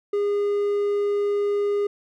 triangle tone, 408.3 Hz, G#4, 29 cents flat, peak -18 dBFS, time 0.13-1.87 s, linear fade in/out 5 ms, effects none

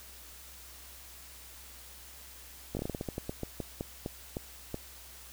slowing click train, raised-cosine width 2 ms, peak -21 dBFS, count 17, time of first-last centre 2.75-4.744 s, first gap 19 ms, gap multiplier 1.22, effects added 63 Hz sine -55 dBFS peak until 5.32 s + white hiss -51 dBFS RMS until 5.32 s

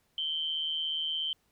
sine tone with amplitude modulation, 3107 Hz, G7, 16 cents flat, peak -27 dBFS, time 0.18-1.33 s, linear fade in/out 2 ms, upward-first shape sine, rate 157 Hz, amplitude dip 60%, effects pink hiss -72 dBFS RMS until 1.51 s

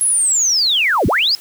sine linear two-way sweep, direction down then up, 10830 to 44.47 to 5200 Hz, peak -12 dBFS, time 0.01-1.35 s, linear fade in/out 0 ms, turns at 1.07 s, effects white hiss -40 dBFS RMS until 1.4 s

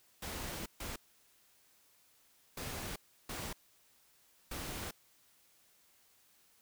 pink noise bursts at uneven times, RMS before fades -42 dBFS, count 5, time 0.22-0.66 / 0.8-0.96 / 2.57-2.96 / 3.29-3.53 / 4.51-4.91 s, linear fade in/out 5 ms, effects white hiss -68 dBFS RMS until 6.61 s

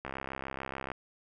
click train, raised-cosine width 0.5 ms, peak -22 dBFS, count 59, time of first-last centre 0.05-0.917 s, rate 66.9 Hz, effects none

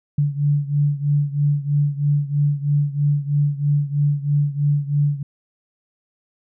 sine beating tone pair, 144 / 147.1 Hz, D3 / D3, -34 / +3 cents, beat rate 3.1 Hz, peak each -18 / -21 dBFS, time 0.18-5.23 s, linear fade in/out 5 ms, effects none

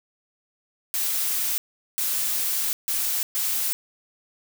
blue noise bursts at uneven times, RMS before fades -25 dBFS, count 4, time 0.94-1.58 / 1.98-2.73 / 2.88-3.23 / 3.35-3.73 s, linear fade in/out 0 ms, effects none

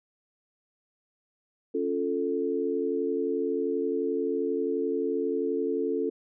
sine chord, Db augmented, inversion none, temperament equal, 277.2 / 349.2 / 440 Hz, Db4 / F4 / A4, 0 / 0 / 0 cents, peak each -31 / -31 / -28 dBFS, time 1.74-6.1 s, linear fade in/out 10 ms, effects none

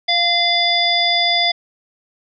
harmonic tone with a mistuned harmonic, 698.5 Hz, F5, in tune, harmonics 1 / 3 / 5 / 7, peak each -20 / -20 / -17 / -20 dBFS, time 0.08-1.52 s, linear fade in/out 10 ms, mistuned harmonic 3, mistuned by -27 cents, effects none

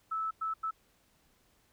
sine tone bursts at uneven times, 1309 Hz, E6, 13 cents flat, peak -31 dBFS, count 3, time 0.11-0.31 / 0.41-0.54 / 0.63-0.71 s, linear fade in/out 10 ms, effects pink hiss -69 dBFS RMS until 1.72 s

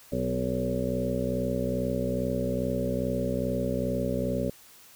harmonic tone with a mistuned harmonic, 62.4 Hz, B1, 19 cents sharp, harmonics 1 / 2 / 3 / 4 / 6 / 7 / 8 / 9, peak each -37 / -34 / -33 / -32 / -38 / -35 / -37 / -32 dBFS, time 0.12-4.5 s, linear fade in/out 5 ms, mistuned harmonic 4, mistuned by +19 cents, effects white hiss -53 dBFS RMS until 4.95 s

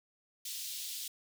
pink high-pass noise, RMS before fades -41 dBFS, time 0.45-1.08 s, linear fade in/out 5 ms, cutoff 3300 Hz, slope 24 dB/octave, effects none

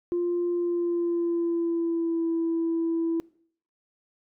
sine tone with pitch glide, 349.1 to 331 Hz, F4 to E4, -1 to +7 cents, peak -22 dBFS, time 0.12-3.2 s, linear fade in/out 0 ms, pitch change -92 cents, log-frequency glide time 0.5-2.26 s, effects noise-tail reverb RT60 0.6 s tail -24 dB re dry + tanh soft clip ceiling -20 dBFS

